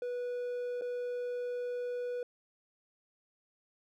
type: tone with dropouts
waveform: triangle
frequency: 490 Hz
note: B4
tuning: 14 cents flat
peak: -32 dBFS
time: 0.02-2.23 s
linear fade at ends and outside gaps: 2 ms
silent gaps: 0.812-0.819 s
effects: none